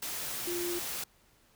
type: tone in noise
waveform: sine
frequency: 349.2 Hz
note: F4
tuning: in tune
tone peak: -33 dBFS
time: 0.47-0.79 s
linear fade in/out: 5 ms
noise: white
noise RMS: -37 dBFS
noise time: 0.02-1.04 s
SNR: +1 dB
effects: pink hiss -65 dBFS RMS until 1.55 s